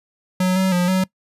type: tone with pitch steps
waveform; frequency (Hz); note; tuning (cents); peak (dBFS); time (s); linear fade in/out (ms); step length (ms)
square; 184.3 / 188.8 / 177.9 / 187.2; F#3 / F#3 / F3 / F#3; -7 / +35 / +32 / +20; -16; 0.4-1.04; 5; 160
effects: noise-tail reverb RT60 0.1 s tail -22 dB re dry + resampled to 32000 Hz